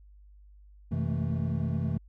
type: tone cluster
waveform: triangle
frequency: 91.1 / 129.9 / 162.8 / 213.9 / 223.4 Hz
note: F#2 / C3 / E3 / A3 / A3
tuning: -26 / -12 / -21 / -49 / +27 cents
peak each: -31 / -30 / -30 / -36 / -34 dBFS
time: 0.91-1.98 s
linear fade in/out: 10 ms
effects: added 50 Hz sine -51 dBFS peak until 2.08 s